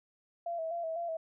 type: tone with vibrato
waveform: sine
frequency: 666 Hz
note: E5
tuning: 18 cents sharp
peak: -33 dBFS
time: 0.46-1.17 s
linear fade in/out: 5 ms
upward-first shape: square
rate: 4 Hz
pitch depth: 47 cents each way
effects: none